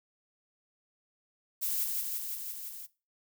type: noise with echo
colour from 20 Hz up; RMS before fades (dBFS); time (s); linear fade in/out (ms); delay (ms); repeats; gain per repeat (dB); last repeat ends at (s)
violet; -32; 1.61-1.85; 20; 170; 6; -2; 2.87
effects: noise-tail reverb RT60 0.3 s tail -19 dB re dry